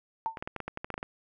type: tone with exponential decay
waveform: sine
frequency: 898 Hz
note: A5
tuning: 35 cents sharp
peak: -24 dBFS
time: 0.26-0.38 s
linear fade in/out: 0 ms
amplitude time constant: 26 ms
type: clicks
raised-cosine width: 0.5 ms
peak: -20 dBFS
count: 12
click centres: 0.372 / 0.425 / 0.475 / 0.563 / 0.603 / 0.68 / 0.774 / 0.845 / 0.903 / 0.941 / 0.979 / 1.029 s
effects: none